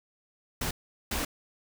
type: noise bursts at uneven times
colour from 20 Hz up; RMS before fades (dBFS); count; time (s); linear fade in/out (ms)
pink; -31; 2; 0.61-0.71 / 1.11-1.25; 5
effects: none